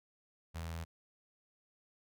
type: tone with notch filter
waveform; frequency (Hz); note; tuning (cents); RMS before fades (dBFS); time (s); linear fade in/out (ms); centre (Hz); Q
sawtooth; 82.4; E2; 0; -42; 0.54-0.85; 20; 320; 0.87
effects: none